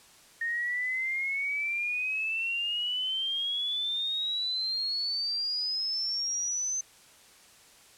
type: exponential sweep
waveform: sine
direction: up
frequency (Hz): 1840 to 6210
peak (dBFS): -28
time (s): 0.41-6.81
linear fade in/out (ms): 5
effects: white hiss -56 dBFS RMS until 7.97 s + low-pass 10000 Hz 12 dB/octave